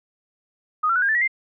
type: tone with pitch steps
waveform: sine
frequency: 1244.5 / 1357.1 / 1480 / 1613.9 / 1760 / 1919.3 / 2093 Hz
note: D#6 / E6 / F#6 / G6 / A6 / B6 / C7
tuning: 0 / +50 / 0 / +50 / 0 / -50 / 0 cents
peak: -17 dBFS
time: 0.83-1.278 s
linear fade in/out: 10 ms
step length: 64 ms
effects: none